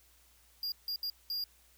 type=tone bursts at uneven times; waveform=square; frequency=4817 Hz; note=D8; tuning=43 cents sharp; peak=-34 dBFS; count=4; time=0.63-0.72 / 0.88-0.96 / 1.03-1.1 / 1.3-1.44 s; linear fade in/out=2 ms; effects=added 60 Hz sine -67 dBFS peak until 1.77 s + white hiss -65 dBFS RMS until 1.77 s